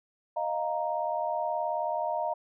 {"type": "chord", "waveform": "sine", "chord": "Eb suspended second", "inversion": "none", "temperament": "equal with one note detuned", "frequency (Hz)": [619.7, 698.5, 932.3], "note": ["Eb5", "F5", "Bb5"], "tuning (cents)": [-7, 0, 0], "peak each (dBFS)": -32, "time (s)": [0.36, 2.34], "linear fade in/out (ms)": 10, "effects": []}